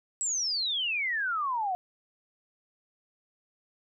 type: exponential sweep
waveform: sine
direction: down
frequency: 7902 to 709 Hz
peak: -27 dBFS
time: 0.21-1.75 s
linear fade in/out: 0 ms
effects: none